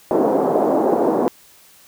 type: band-pass noise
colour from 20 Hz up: pink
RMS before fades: -17 dBFS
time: 0.11-1.28 s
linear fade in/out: 0 ms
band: 260 to 790 Hz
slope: 24 dB/octave
effects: white hiss -49 dBFS RMS until 1.87 s